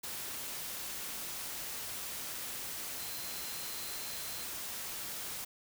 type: tone in noise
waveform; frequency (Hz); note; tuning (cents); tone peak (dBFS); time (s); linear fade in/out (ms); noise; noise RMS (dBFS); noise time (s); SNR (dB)
sine; 4102; C8; -35; -49; 2.99-4.44; 10; white; -41; 0.03-5.45; -11
effects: none